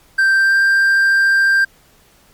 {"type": "tone with pitch glide", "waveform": "triangle", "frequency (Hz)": [1568, 1583.5], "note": ["G6", "G6"], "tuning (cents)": [0, 17], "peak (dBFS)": -8, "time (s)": [0.18, 1.65], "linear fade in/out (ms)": 10, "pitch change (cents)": 17, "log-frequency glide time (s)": [0.35, 0.59], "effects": ["pink hiss -51 dBFS RMS until 2.33 s", "MP3 96 kbps"]}